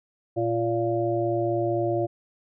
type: harmonic tone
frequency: 115.5 Hz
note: A#2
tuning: 16 cents flat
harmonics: 1 / 3 / 5 / 6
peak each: -30 / -25 / -28 / -30 dBFS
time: 0.36-2.07 s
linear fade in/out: 20 ms
effects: none